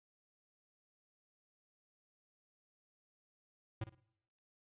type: tone with echo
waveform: square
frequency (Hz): 110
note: A2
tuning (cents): 0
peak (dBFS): -37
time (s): 3.81-3.84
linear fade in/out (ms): 5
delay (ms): 55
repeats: 3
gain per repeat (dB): -12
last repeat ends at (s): 4.005
effects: noise-tail reverb RT60 0.9 s tail -25 dB re dry + resampled to 8000 Hz